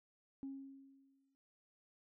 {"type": "tone with exponential decay", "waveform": "sine", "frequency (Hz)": 271.9, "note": "C#4", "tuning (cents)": -33, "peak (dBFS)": -40, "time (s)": [0.43, 1.35], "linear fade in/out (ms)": 0, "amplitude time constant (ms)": 200, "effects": ["tanh soft clip ceiling -38 dBFS"]}